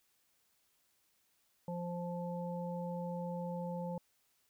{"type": "harmonic tone", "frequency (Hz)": 174.61, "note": "F3", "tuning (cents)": 0, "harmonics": [1, 3, 5], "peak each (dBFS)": [-39, -42, -46], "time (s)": [1.68, 3.98], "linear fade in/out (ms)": 2, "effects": ["white hiss -75 dBFS RMS until 4.49 s"]}